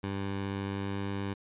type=tone with pitch glide; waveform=15% pulse; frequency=98.4 to 99.08 Hz; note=G2 to G2; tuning=+7 to +19 cents; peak=-26 dBFS; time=0.03-1.34 s; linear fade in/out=10 ms; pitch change=+12 cents; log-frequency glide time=0.51-0.98 s; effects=resampled to 8000 Hz